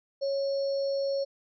sine tone with sample-and-hold, 552 Hz, C#5, 7 cents flat, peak -26 dBFS, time 0.21-1.25 s, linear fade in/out 20 ms, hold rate 4900 Hz, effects resampled to 16000 Hz

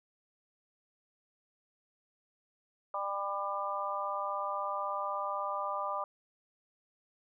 harmonic tone, 199.1 Hz, G3, 27 cents sharp, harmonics 3 / 4 / 5 / 6, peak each -39 / -40 / -38 / -36 dBFS, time 2.94-6.04 s, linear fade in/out 2 ms, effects none

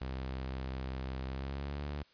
sawtooth tone with pitch glide, 65.41 to 72.58 Hz, C2 to D2, 0 to -20 cents, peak -33 dBFS, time 0.01-2.03 s, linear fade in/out 5 ms, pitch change +180 cents, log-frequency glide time 1.27-1.85 s, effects white hiss -65 dBFS RMS until 2.13 s + resampled to 11025 Hz

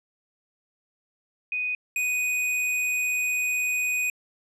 sine / square tone pair in turn, 2489 / 2489 Hz, D#7 / D#7, 0 / 0 cents, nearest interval unison, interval 0 cents, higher neither, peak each -25 / -24 dBFS, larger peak second, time 1.52-1.75 / 1.96-4.1 s, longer second, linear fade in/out 2 ms, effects low-pass 12000 Hz 12 dB/octave

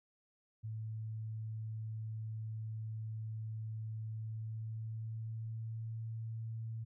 sine tone with pitch glide, 110 to 112.57 Hz, A2 to A2, 0 to +40 cents, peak -39 dBFS, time 0.63-6.85 s, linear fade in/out 20 ms, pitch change +40 cents, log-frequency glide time 4.1-5.9 s, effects none

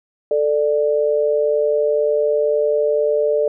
sine tone pair together, 441 / 592 Hz, A4 / D5, +4 / +14 cents, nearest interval perfect fourth, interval 510 cents, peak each -17 dBFS, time 0.31-3.48 s, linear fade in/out 2 ms, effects none

